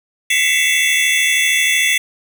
square tone cluster, 1982 / 2055 / 2219 / 2675 / 3435 Hz, B6 / C7 / C#7 / E7 / A7, +6 / -32 / +1 / +25 / -42 cents, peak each -20 dBFS, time 0.3-1.98 s, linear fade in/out 5 ms, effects none

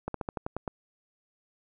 slowing click train, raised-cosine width 1 ms, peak -18 dBFS, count 8, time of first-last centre 0.08-0.678 s, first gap 63 ms, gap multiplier 1.1, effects none

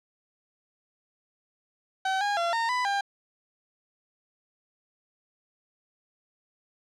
30% pulse tone with pitch steps, 764 / 817 / 683 / 918 / 996 / 800 Hz, G5 / G#5 / F5 / A#5 / B5 / G5, -45 / -29 / -39 / -27 / +14 / +35 cents, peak -22 dBFS, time 2.05-3.01 s, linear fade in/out 5 ms, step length 160 ms, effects low-pass 5000 Hz 12 dB/octave

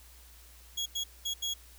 30% pulse tone bursts at uneven times, 3322 Hz, G#7, in tune, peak -28 dBFS, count 4, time 0.77-0.86 / 0.95-1.04 / 1.25-1.34 / 1.42-1.54 s, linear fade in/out 10 ms, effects added 60 Hz sine -54 dBFS peak until 1.78 s + white hiss -57 dBFS RMS until 1.78 s

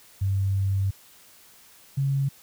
sine tone pair in turn, 97.3 / 137.6 Hz, G2 / C#3, -12 / -12 cents, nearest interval tritone, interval 600 cents, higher second, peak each -21 dBFS, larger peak neither, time 0.21-0.91 / 1.97-2.29 s, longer first, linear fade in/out 10 ms, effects white hiss -53 dBFS RMS until 2.42 s

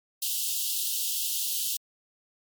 white high-pass noise, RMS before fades -29 dBFS, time 0.22-1.77 s, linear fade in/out 5 ms, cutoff 2800 Hz, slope 96 dB/octave, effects MP3 96 kbps

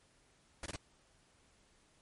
pink noise bursts, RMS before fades -42 dBFS, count 3, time 0.63-0.761 s, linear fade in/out 2 ms, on 29 ms, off 22 ms, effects pink hiss -69 dBFS RMS until 2.01 s + MP3 48 kbps

